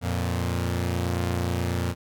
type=tone pair together; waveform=sawtooth; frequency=87.5 / 116.8 Hz; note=F2 / A#2; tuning=+4 / +4 cents; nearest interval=perfect fourth; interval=500 cents; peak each=-22 / -25 dBFS; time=0.01-1.95 s; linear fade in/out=50 ms; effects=none